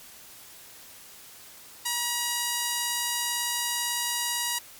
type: tone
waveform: 5% pulse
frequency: 958 Hz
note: A#5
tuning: 47 cents sharp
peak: -14 dBFS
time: 1.85-4.59 s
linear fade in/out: 10 ms
effects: white hiss -48 dBFS RMS until 4.79 s + MP3 96 kbps